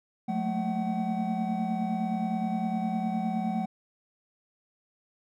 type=tone cluster; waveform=triangle; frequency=181.2 / 218.1 / 227.8 / 753 Hz; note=F#3 / A3 / A#3 / F#5; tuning=-36 / -15 / -40 / +30 cents; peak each=-31 / -28 / -35 / -31 dBFS; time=0.28-3.66 s; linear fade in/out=10 ms; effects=none